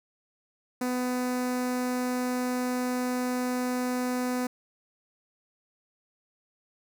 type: tone with notch filter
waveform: sawtooth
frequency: 250 Hz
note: B3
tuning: 21 cents sharp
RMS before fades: -29 dBFS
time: 0.81-4.47 s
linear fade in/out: 5 ms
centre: 3200 Hz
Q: 1.4
effects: none